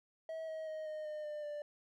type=tone with pitch steps; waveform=triangle; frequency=644 / 634.8 / 625.7 / 616.7 / 607.9 / 599.1 / 590.6 Hz; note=E5 / D#5 / D#5 / D#5 / D#5 / D5 / D5; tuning=-41 / +35 / +10 / -16 / -40 / +34 / +10 cents; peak=-38 dBFS; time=0.29-1.62 s; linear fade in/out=2 ms; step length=190 ms; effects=none